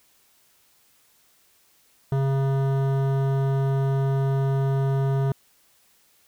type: tone with hard clipping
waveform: sine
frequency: 135.9 Hz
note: C#3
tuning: 34 cents flat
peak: -22 dBFS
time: 2.12-5.32 s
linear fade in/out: 2 ms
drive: 15 dB
effects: white hiss -61 dBFS RMS until 6.27 s